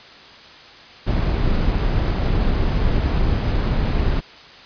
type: noise with amplitude modulation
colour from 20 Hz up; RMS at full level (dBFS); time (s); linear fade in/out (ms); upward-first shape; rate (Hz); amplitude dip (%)
brown; -17; 1.06-4.21; 20; sine; 202; 35
effects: white hiss -42 dBFS RMS until 4.65 s + resampled to 11025 Hz